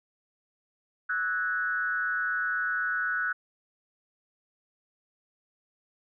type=tone with frequency modulation; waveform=sine; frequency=1480 Hz; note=F#6; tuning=in tune; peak=-26 dBFS; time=1.09-3.33 s; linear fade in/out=10 ms; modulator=176 Hz; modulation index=0.75; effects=none